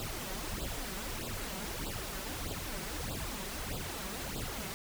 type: noise with flanger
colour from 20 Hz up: pink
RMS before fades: -39 dBFS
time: 0-4.74 s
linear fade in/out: 0 ms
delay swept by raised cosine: 0.24 to 5.34 ms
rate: 1.6 Hz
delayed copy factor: +0.8
effects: none